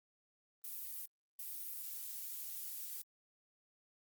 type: noise bursts at uneven times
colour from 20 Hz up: violet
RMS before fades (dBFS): -45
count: 2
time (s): 0.64-1.06 / 1.39-3.02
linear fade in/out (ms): 5
effects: Opus 32 kbps